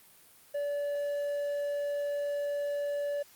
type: tone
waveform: triangle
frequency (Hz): 576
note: D5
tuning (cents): -34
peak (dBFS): -28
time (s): 0.54-3.23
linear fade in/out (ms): 10
effects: white hiss -58 dBFS RMS until 3.35 s + Opus 32 kbps